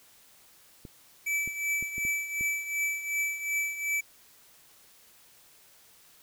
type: clicks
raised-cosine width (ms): 3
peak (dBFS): -30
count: 6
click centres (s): 0.852 / 1.476 / 1.826 / 1.981 / 2.051 / 2.41
type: tone with tremolo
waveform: square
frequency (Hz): 2309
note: D7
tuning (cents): -30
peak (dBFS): -26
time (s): 1.26-4.01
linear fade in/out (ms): 10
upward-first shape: triangle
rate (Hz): 2.7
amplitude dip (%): 75
effects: white hiss -58 dBFS RMS until 6.22 s